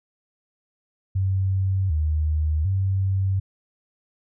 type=tone with pitch steps; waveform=sine; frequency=95.5 / 77.1 / 96.1 Hz; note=G2 / D#2 / G2; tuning=-45 / -15 / -34 cents; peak=-19 dBFS; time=1.15-3.4 s; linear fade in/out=10 ms; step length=750 ms; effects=none